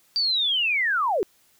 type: linear sweep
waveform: sine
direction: down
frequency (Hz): 4699 to 340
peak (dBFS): -20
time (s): 0.16-1.23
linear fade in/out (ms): 0
effects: white hiss -61 dBFS RMS until 1.59 s